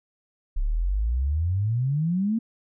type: exponential sweep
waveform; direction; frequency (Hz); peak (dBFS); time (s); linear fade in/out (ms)
sine; up; 32.7 to 233.1; -21; 0.56-2.39; 10
effects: none